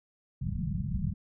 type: low-pass noise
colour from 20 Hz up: white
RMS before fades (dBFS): -32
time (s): 0.41-1.14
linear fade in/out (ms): 10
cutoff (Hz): 210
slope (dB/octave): 96
effects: none